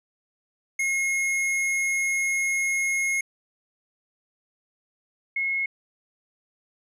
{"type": "tone pair in turn", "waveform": ["square", "sine"], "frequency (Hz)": [2160, 2170], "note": ["C#7", "C#7"], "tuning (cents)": [-45, -37], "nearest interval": "unison", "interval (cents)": 8, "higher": "second", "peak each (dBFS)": -23, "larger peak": "neither", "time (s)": [[0.79, 3.21], [5.36, 5.66]], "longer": "first", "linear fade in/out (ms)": 5, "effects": ["low-pass 12000 Hz 12 dB/octave"]}